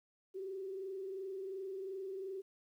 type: tone with frequency modulation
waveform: sine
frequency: 384.1 Hz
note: G4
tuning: 35 cents flat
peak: -40 dBFS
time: 0.34-2.42 s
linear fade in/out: 20 ms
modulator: 22.8 Hz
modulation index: 0.55
effects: 12-bit